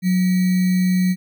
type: tone with sample-and-hold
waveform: sine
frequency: 183.2 Hz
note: F#3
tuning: 17 cents flat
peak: -14 dBFS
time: 0.02-1.16 s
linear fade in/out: 50 ms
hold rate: 2100 Hz
effects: none